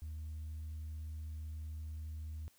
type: tone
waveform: sine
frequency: 77.78 Hz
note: D#2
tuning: in tune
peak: -39 dBFS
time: 0.02-2.48 s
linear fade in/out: 0 ms
effects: tanh soft clip ceiling -39 dBFS + white hiss -69 dBFS RMS until 2.58 s